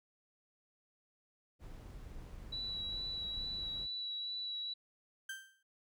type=noise; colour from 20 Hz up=brown; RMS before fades=-49 dBFS; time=1.59-3.88 s; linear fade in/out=50 ms
type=tone with vibrato; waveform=sine; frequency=3929 Hz; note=B7; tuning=10 cents flat; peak=-38 dBFS; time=2.52-4.74 s; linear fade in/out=10 ms; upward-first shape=sine; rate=2.3 Hz; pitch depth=13 cents each way
type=tone with exponential decay; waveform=35% pulse; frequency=1568 Hz; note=G6; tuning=in tune; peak=-37 dBFS; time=5.29-5.63 s; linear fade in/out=5 ms; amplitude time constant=73 ms
effects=none